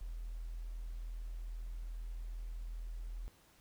sine tone, 41.2 Hz, E1, in tune, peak -40 dBFS, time 0.01-3.28 s, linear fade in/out 0 ms, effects pink hiss -66 dBFS RMS until 3.6 s

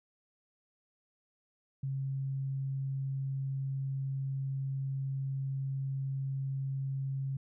sine tone, 135.5 Hz, C#3, 39 cents flat, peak -32 dBFS, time 1.83-7.37 s, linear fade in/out 5 ms, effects none

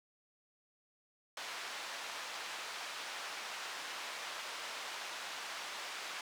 pink band-pass noise, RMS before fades -44 dBFS, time 1.37-6.21 s, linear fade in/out 2 ms, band 900 to 5500 Hz, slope 12 dB/octave, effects none

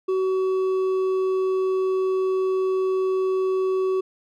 triangle tone with hard clipping, 377.1 Hz, F#4, 33 cents sharp, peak -21 dBFS, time 0.08-4.01 s, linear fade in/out 10 ms, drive 8 dB, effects none

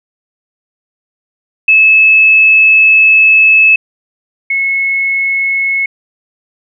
sine tone pair in turn, 2600 / 2186 Hz, E7 / C#7, -24 / -25 cents, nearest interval minor third, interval 301 cents, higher first, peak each -3 / -10 dBFS, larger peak first, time 1.68-3.76 / 4.5-5.86 s, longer first, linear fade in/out 5 ms, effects none

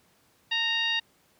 sine tone with frequency modulation, 2794 Hz, F7, in tune, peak -24 dBFS, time 0.51-1 s, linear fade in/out 10 ms, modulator 946 Hz, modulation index 1.3, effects pink hiss -64 dBFS RMS until 1.39 s + high-pass 100 Hz 12 dB/octave

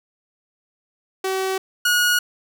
sawtooth tone pair in turn, 380.6 / 1449 Hz, F#4 / F#6, +49 / -37 cents, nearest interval octave + major seventh, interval 2314 cents, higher second, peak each -17 / -12 dBFS, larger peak second, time 1.24-1.58 / 1.85-2.19 s, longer neither, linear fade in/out 5 ms, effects none

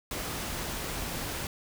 pink noise, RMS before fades -35 dBFS, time 0.11-1.47 s, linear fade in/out 2 ms, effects none

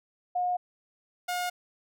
sine / sawtooth tone pair in turn, 719 / 716.3 Hz, F#5 / F5, -50 / +44 cents, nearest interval unison, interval 6 cents, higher first, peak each -25 dBFS, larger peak neither, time 0.35-0.57 / 1.28-1.5 s, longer neither, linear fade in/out 10 ms, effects none

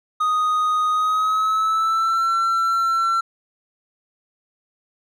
triangle tone with pitch glide, 1244.5 to 1349.3 Hz, D#6 to E6, 0 to +40 cents, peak -15 dBFS, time 0.2-3.21 s, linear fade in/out 10 ms, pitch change +140 cents, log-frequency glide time 0.91-2.23 s, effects none

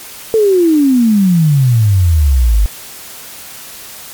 sine exponential sweep, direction down, 454 to 49 Hz, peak -6 dBFS, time 0.34-2.66 s, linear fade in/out 0 ms, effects white hiss -31 dBFS RMS until 4.13 s + MP3 96 kbps

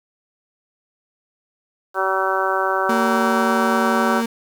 harmonic tone, 190.7 Hz, G3, 47 cents flat, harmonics 2 / 3 / 4 / 5 / 6 / 7 / 8, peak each -25 / -25 / -25 / -25 / -25 / -25 / -25 dBFS, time 1.94-4.23 s, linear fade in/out 50 ms
35% pulse tone, 230.5 Hz, A#3, 19 cents flat, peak -18 dBFS, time 2.89-4.26 s, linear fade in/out 5 ms
effects 8-bit

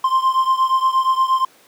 triangle beating tone pair, 1046.5 / 1055 Hz, C6 / C6, 0 / +14 cents, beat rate 8.5 Hz, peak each -14 / -17 dBFS, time 0.04-1.45 s, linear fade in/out 5 ms, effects pink hiss -50 dBFS RMS until 1.67 s + high-pass 300 Hz 12 dB/octave

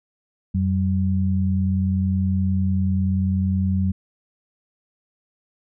sine tone pair together, 90 / 190.7 Hz, F#2 / G3, -47 / -47 cents, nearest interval octave + minor second, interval 1300 cents, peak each -20 / -21 dBFS, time 0.54-3.92 s, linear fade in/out 10 ms, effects none

